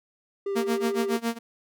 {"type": "tone with vibrato", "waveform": "triangle", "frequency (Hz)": 396.3, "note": "G4", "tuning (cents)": 19, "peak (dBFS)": -24, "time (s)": [0.46, 1.17], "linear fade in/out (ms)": 5, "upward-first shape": "sine", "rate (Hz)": 9.2, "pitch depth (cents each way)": 11}
{"type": "tone with tremolo", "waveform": "sawtooth", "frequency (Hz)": 231.5, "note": "A#3", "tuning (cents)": -12, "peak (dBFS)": -19, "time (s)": [0.55, 1.39], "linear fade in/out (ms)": 20, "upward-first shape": "sine", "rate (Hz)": 7.2, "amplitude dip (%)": 95}
{"effects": []}